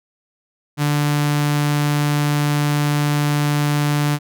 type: tone with notch filter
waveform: sawtooth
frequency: 146.83 Hz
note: D3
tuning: in tune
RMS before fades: -18 dBFS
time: 0.77-4.19 s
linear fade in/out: 50 ms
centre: 500 Hz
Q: 1.8
effects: none